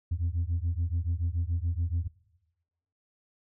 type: beating tone pair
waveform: sine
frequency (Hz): 82 / 89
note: E2 / F2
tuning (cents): -9 / +33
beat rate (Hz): 7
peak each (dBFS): -28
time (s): 0.11-2.08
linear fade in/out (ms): 10
effects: noise-tail reverb RT60 1.0 s tail -21 dB re dry + tanh soft clip ceiling -23 dBFS